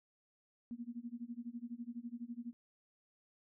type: tone with tremolo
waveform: sine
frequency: 237.4 Hz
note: A#3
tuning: 32 cents sharp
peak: -39 dBFS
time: 0.71-2.53 s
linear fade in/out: 0 ms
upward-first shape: sine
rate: 12 Hz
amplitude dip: 95%
effects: none